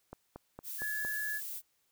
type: click train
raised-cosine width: 1 ms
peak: -30 dBFS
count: 5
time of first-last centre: 0.13-1.05 s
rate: 4.35 Hz
type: noise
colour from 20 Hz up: violet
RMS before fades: -41 dBFS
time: 0.63-1.62 s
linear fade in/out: 50 ms
type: tone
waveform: sine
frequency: 1704 Hz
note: G#6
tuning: 44 cents sharp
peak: -34 dBFS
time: 0.78-1.41 s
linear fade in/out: 50 ms
effects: white hiss -75 dBFS RMS until 1.91 s